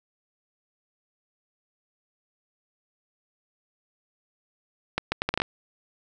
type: accelerating click train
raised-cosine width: 0.3 ms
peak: -8 dBFS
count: 8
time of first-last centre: 4.98-5.419 s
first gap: 140 ms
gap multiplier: 0.71
effects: none